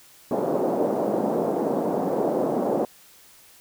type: band-pass noise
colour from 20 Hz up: white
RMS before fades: -24 dBFS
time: 0.31-2.85 s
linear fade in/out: 2 ms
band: 190 to 660 Hz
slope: 24 dB/octave
effects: white hiss -52 dBFS RMS until 3.6 s